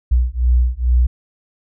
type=beating tone pair; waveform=sine; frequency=60.1 / 62.4 Hz; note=B1 / B1; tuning=-46 / +19 cents; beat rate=2.3 Hz; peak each=-15 dBFS; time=0.11-1.07 s; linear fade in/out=10 ms; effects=none